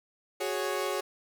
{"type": "chord", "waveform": "sawtooth", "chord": "F# suspended second", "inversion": "none", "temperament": "equal", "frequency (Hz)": [370, 415.3, 554.4], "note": ["F#4", "G#4", "C#5"], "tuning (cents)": [0, 0, 0], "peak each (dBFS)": -30, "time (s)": [0.4, 1.01], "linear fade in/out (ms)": 10, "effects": []}